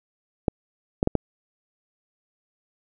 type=clicks; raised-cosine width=2 ms; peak=-6 dBFS; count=4; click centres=0.482 / 1.029 / 1.074 / 1.153 s; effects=none